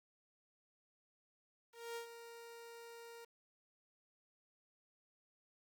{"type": "tone with ADSR envelope", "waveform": "sawtooth", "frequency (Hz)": 466.2, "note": "A#4", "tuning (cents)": 0, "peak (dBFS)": -38, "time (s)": [1.72, 3.25], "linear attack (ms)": 240, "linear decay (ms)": 100, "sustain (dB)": -10, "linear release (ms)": 7, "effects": ["11-bit"]}